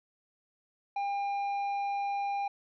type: tone with tanh clipping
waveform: triangle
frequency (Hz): 802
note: G5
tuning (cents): +39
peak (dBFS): -31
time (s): 0.96-2.48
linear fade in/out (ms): 5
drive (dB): 11
effects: none